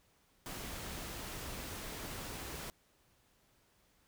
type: noise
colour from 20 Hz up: pink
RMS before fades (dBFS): -44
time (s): 0.46-2.7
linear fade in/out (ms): 0
effects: pink hiss -71 dBFS RMS until 4.07 s